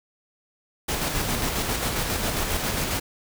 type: noise with tremolo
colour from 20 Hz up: pink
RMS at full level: -25 dBFS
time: 0.88-3 s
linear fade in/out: 10 ms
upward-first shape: square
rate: 7.4 Hz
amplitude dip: 30%
effects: none